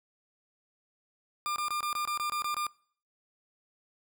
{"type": "tone bursts", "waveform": "40% pulse", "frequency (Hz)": 1200, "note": "D6", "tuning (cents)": 37, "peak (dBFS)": -29, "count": 10, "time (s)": [1.46, 2.667], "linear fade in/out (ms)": 0, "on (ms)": 100, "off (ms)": 23, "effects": ["noise-tail reverb RT60 0.5 s tail -23 dB re dry"]}